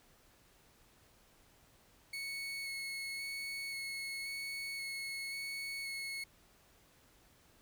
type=tone with vibrato; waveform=30% pulse; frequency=2200 Hz; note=C#7; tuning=14 cents flat; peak=-37 dBFS; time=2.13-6.24 s; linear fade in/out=5 ms; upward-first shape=square; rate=0.94 Hz; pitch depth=10 cents each way; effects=pink hiss -66 dBFS RMS until 7.61 s